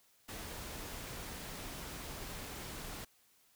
pink noise, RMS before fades -45 dBFS, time 0.28-3.05 s, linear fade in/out 10 ms, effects white hiss -69 dBFS RMS until 3.55 s

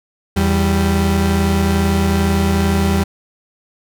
35% pulse tone pair together, 82.41 / 196 Hz, E2 / G3, 0 / 0 cents, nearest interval octave + minor third, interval 1500 cents, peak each -14 dBFS, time 0.36-3.04 s, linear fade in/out 10 ms, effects none

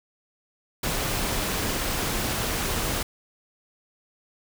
pink noise, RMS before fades -27 dBFS, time 0.83-3.03 s, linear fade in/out 5 ms, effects none

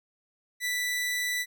sawtooth tone, 1975.5 Hz, B6, in tune, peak -24 dBFS, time 0.6-1.46 s, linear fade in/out 50 ms, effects none

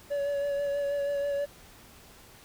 triangle tone with vibrato, 568 Hz, C#5, 42 cents sharp, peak -25 dBFS, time 0.1-1.46 s, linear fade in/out 20 ms, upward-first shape sine, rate 6.2 Hz, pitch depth 21 cents each way, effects pink hiss -53 dBFS RMS until 2.44 s

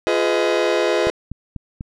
40% pulse chord, F half-diminished seventh, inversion none, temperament just, 349.2 / 419.1 / 502.9 / 628.6 Hz, F4 / Ab4 / Cb5 / Eb5, 0 / +16 / +31 / +18 cents, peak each -21 dBFS, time 0.07-1.1 s, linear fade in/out 0 ms
click train, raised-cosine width 5 ms, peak -17 dBFS, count 4, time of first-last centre 1.07-1.809 s, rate 4.06 Hz
effects low-pass 5000 Hz 12 dB/octave

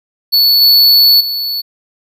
square tone with level steps, 4435 Hz, C#8, in tune, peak -7 / -5 / -16 dBFS, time 0.32-1.62 s, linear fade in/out 20 ms, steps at 0.61 / 1.2 s, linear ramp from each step 10 ms, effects none

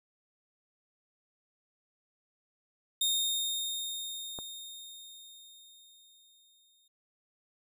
sawtooth tone with exponential decay, 3681 Hz, A#7, 23 cents flat, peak -23 dBFS, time 3.01-6.88 s, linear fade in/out 5 ms, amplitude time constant 840 ms
click, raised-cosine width 1 ms, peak -27 dBFS, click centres 4.388 s
effects none

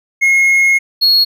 triangle tone pair in turn, 2159 / 4318 Hz, C#7 / C#8, -46 / -46 cents, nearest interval octave, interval 1200 cents, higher second, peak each -6 dBFS, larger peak neither, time 0.21-0.79 / 1.01-1.25 s, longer first, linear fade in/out 20 ms, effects none

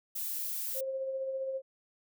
violet noise, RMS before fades -36 dBFS, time 0.15-0.81 s, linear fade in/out 10 ms
sine tone with tremolo, 532 Hz, C5, 29 cents sharp, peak -31 dBFS, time 0.74-1.62 s, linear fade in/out 50 ms, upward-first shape sine, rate 15 Hz, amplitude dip 35%
effects none

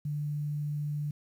sine tone with quantisation, 147.7 Hz, D3, 10 cents sharp, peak -30 dBFS, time 0.05-1.11 s, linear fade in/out 5 ms, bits 10, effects none

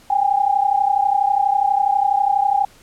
sine tone pair together, 787.8 / 820 Hz, G5 / G#5, +8 / -22 cents, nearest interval minor second, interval 70 cents, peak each -17 dBFS, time 0.1-2.65 s, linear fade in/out 5 ms, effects pink hiss -49 dBFS RMS until 2.82 s + low-pass 12000 Hz 12 dB/octave

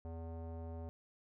square tone with low-pass filter, 82.41 Hz, E2, in tune, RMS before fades -45 dBFS, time 0.05-0.89 s, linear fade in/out 0 ms, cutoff 690 Hz, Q 2, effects none

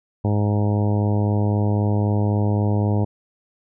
harmonic tone, 103.83 Hz, G#2, in tune, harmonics 1 / 2 / 3 / 4 / 5 / 6 / 7 / 8 / 9, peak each -18 / -24 / -28 / -30 / -32 / -34 / -35 / -36 / -37 dBFS, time 0.24-3.05 s, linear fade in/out 10 ms, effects none

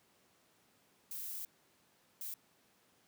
violet noise bursts at uneven times, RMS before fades -43 dBFS, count 2, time 1.11-1.45 / 2.21-2.34 s, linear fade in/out 2 ms, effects pink hiss -70 dBFS RMS until 3.07 s + high-pass 150 Hz 12 dB/octave

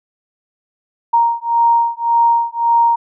sine beating tone pair, 932.3 / 934.1 Hz, A#5 / A#5, 0 / +3 cents, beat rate 1.8 Hz, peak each -14 dBFS, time 1.13-2.96 s, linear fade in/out 10 ms, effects none

